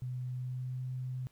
sine tone with pitch glide, 126 to 127.98 Hz, B2 to C3, +35 to -38 cents, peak -35 dBFS, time 0.02-1.27 s, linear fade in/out 0 ms, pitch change +27 cents, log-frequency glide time 0.29-0.84 s, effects pink hiss -69 dBFS RMS until 1.31 s

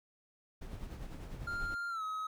brown noise with tremolo, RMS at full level -42 dBFS, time 0.61-1.75 s, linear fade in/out 10 ms, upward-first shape sine, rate 10 Hz, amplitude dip 45%
triangle tone with pitch glide, 1396.9 to 1273.6 Hz, F6 to D#6, 0 to +40 cents, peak -34 dBFS, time 1.47-2.27 s, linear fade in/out 5 ms, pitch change -160 cents, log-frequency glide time 1.89-2.03 s
effects none

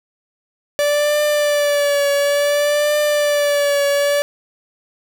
45% pulse tone with vibrato, 581 Hz, D5, 19 cents flat, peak -14 dBFS, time 0.79-4.22 s, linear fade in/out 0 ms, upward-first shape triangle, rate 0.57 Hz, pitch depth 45 cents each way, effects none

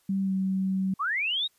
sine tone with pitch glide, 194 to 190.45 Hz, G3 to G3, -18 to -50 cents, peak -24 dBFS, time 0.09-0.94 s, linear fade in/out 5 ms, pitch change -32 cents, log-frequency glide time 0.21-0.33 s
sine linear sweep, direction up, 1042 to 3856 Hz, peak -25 dBFS, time 0.99-1.48 s, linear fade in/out 20 ms
effects white hiss -67 dBFS RMS until 1.58 s + resampled to 32000 Hz

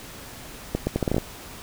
accelerating click train, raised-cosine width 2 ms, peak -9 dBFS, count 9, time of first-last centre 0.75-1.182 s, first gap 120 ms, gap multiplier 0.75, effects pink hiss -41 dBFS RMS until 1.62 s

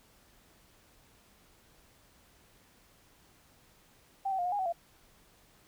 sine tone with pitch steps, 781 / 764 / 707 / 721 / 818 / 753 / 683 Hz, G5 / G5 / F5 / F#5 / G#5 / F#5 / F5, -7 / -45 / +21 / -45 / -26 / +30 / -39 cents, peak -29 dBFS, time 4.25-4.726 s, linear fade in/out 10 ms, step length 68 ms, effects pink hiss -63 dBFS RMS until 5.67 s

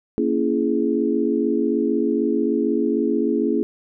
sine chord, A# half-diminished seventh, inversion none, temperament just, 233.1 / 279.7 / 335.6 / 419.5 Hz, A#3 / C#4 / E4 / G#4, 0 / +16 / +31 / +17 cents, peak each -23 dBFS, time 0.18-3.63 s, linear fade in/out 0 ms, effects none

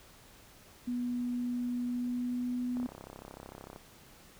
sine tone with pitch glide, 244.4 to 247.2 Hz, B3 to B3, -18 to +2 cents, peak -31 dBFS, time 0.87-2.87 s, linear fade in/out 10 ms, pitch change +20 cents, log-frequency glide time 1.86-2.59 s
click train, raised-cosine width 1 ms, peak -31 dBFS, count 34, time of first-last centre 2.77-3.761 s, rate 33.3 Hz
effects pink hiss -57 dBFS RMS until 4.39 s

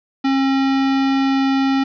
square tone, 270.1 Hz, C#4, 45 cents flat, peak -15 dBFS, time 0.24-1.84 s, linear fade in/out 10 ms, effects resampled to 11025 Hz + 7-bit

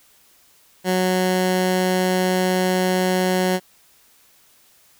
15% pulse tone, 184.3 Hz, F#3, 7 cents flat, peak -11 dBFS, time 0.84-3.6 s, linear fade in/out 50 ms, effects white hiss -55 dBFS RMS until 4.99 s

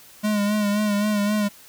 square tone with vibrato, 207.7 Hz, G#3, in tune, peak -20 dBFS, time 0.23-1.49 s, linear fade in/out 20 ms, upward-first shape sine, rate 3.8 Hz, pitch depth 42 cents each way, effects white hiss -48 dBFS RMS until 1.68 s

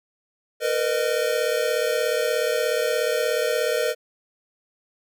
square tone cluster, 462.7 / 499.5 / 614 Hz, A#4 / B4 / D#5, -13 / +20 / -23 cents, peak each -26 dBFS, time 0.6-3.95 s, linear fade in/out 50 ms, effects none

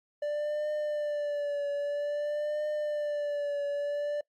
triangle tone with vibrato, 587.3 Hz, D5, in tune, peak -27 dBFS, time 0.22-4.21 s, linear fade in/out 5 ms, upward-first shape triangle, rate 0.51 Hz, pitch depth 48 cents each way, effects noise-tail reverb RT60 0.1 s tail -23 dB re dry + Opus 48 kbps

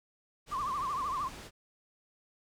pink low-pass noise, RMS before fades -47 dBFS, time 0.46-1.51 s, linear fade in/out 50 ms, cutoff 8200 Hz, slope 12 dB/octave
sine tone with vibrato, 1109 Hz, C#6, in tune, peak -31 dBFS, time 0.51-1.29 s, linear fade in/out 20 ms, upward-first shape triangle, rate 13 Hz, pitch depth 170 cents each way
effects none

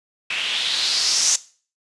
blue noise with low-pass filter sweep, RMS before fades -21 dBFS, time 0.3-1.36 s, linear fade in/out 5 ms, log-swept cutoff 2600 to 6600 Hz, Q 3.9, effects noise-tail reverb RT60 0.4 s tail -18 dB re dry + resampled to 24000 Hz

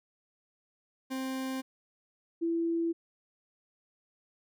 40% pulse / sine tone pair in turn, 262.9 / 333.9 Hz, C4 / E4, +8 / +22 cents, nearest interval major third, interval 414 cents, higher second, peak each -32 / -27 dBFS, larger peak second, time 1.1-1.62 / 2.41-2.93 s, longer neither, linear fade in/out 20 ms, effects none

